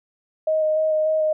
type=tone with vibrato; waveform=sine; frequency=624 Hz; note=D#5; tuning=5 cents sharp; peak=-17 dBFS; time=0.47-1.33 s; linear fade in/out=5 ms; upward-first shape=square; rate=3.4 Hz; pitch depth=11 cents each way; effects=none